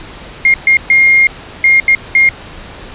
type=tone bursts at uneven times; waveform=sine; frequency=2129 Hz; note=C7; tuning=30 cents sharp; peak=-4 dBFS; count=6; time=0.45-0.54 / 0.67-0.77 / 0.9-1.27 / 1.64-1.8 / 1.88-1.95 / 2.15-2.29 s; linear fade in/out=2 ms; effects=pink hiss -31 dBFS RMS until 2.94 s + resampled to 8000 Hz